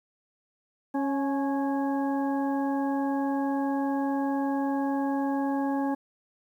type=harmonic tone with a mistuned harmonic; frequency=274.9 Hz; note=C#4; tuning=14 cents flat; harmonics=1 / 2 / 3 / 4 / 6; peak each=-26 / -35 / -32 / -42 / -43 dBFS; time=0.94-5.95 s; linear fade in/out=10 ms; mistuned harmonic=3; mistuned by=+32 cents; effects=10-bit